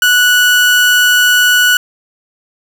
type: tone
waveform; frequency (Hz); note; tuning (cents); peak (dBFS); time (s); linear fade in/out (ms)
30% pulse; 1474; F#6; -7; -4; 0.02-1.77; 2
effects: none